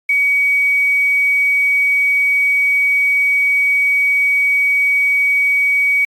sine tone with quantisation, 2260 Hz, C#7, 33 cents sharp, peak -11 dBFS, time 0.09-6.05 s, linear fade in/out 5 ms, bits 6, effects AAC 48 kbps

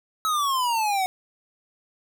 square exponential sweep, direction down, 1300 to 737 Hz, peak -22 dBFS, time 0.25-1.06 s, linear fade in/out 0 ms, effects none

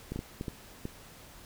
clicks, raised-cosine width 3 ms, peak -22 dBFS, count 6, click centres 0.12 / 0.16 / 0.191 / 0.411 / 0.482 / 0.854 s, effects pink hiss -52 dBFS RMS until 1.45 s

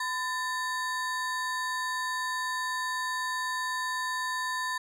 square ring-modulated tone, 1394 Hz, F6, 4 cents flat, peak -27 dBFS, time 0-4.78 s, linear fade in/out 5 ms, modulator 382 Hz, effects low-pass 10000 Hz 12 dB/octave

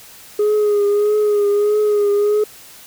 sine tone with vibrato, 415.3 Hz, G#4, in tune, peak -10 dBFS, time 0.39-2.44 s, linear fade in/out 5 ms, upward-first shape triangle, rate 1.6 Hz, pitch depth 41 cents each way, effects tanh soft clip ceiling -11 dBFS + white hiss -41 dBFS RMS until 2.86 s

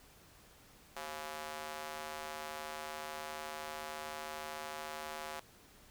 square tone with high-pass filter, 76.7 Hz, D#2, 24 cents flat, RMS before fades -44 dBFS, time 0.96-5.4 s, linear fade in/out 5 ms, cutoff 720 Hz, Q 1.2, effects pink hiss -61 dBFS RMS until 5.9 s

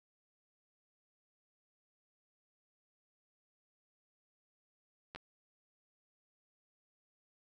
clicks, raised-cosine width 0.3 ms, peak -29 dBFS, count 2, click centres 5.149 / 5.16 s, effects none

